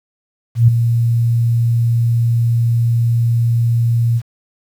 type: tone with ADSR envelope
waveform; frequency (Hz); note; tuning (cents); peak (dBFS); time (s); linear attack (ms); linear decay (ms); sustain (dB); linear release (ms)
sine; 117.1; A#2; +8; -3; 0.55-4.22; 130; 8; -8; 54
effects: 7-bit